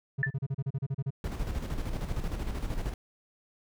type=tone bursts; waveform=triangle; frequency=135.8 Hz; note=C#3; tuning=35 cents flat; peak=-26 dBFS; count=12; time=0.18-1.106 s; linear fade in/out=10 ms; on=46 ms; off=34 ms
type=tone with exponential decay; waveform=sine; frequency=1760 Hz; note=A6; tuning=in tune; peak=-21 dBFS; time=0.23-0.34 s; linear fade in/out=2 ms; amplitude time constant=22 ms
type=noise with tremolo; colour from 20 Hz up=brown; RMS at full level=-31 dBFS; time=1.24-2.94 s; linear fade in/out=2 ms; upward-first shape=square; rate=13 Hz; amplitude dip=50%
effects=none